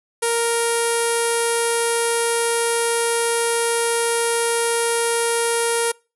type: tone with low-pass filter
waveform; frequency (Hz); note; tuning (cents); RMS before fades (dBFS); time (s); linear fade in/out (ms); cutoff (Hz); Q
sawtooth; 466.2; A#4; 0; -20; 0.22-5.92; 10; 10000; 6.9
effects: noise-tail reverb RT60 0.3 s tail -25 dB re dry